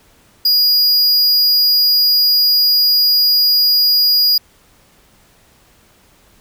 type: tone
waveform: square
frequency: 4880 Hz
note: D#8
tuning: 34 cents flat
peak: -10 dBFS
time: 0.45-4.38 s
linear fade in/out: 5 ms
effects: pink hiss -51 dBFS RMS until 6.4 s